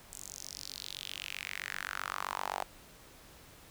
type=tone with high-pass filter sweep; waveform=sawtooth; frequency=47.74 Hz; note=G1; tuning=45 cents flat; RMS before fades=-41 dBFS; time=0.12-2.64 s; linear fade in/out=10 ms; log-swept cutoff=7800 to 750 Hz; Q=3.6; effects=pink hiss -56 dBFS RMS until 3.7 s